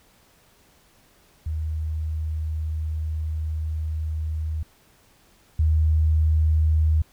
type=tone pair in turn; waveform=sine; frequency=78.3 / 78.3 Hz; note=D#2 / D#2; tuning=+11 / +11 cents; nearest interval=unison; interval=0 cents; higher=neither; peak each=-24 / -16 dBFS; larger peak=second; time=1.46-4.63 / 5.59-7.02 s; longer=first; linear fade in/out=5 ms; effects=pink hiss -58 dBFS RMS until 7.12 s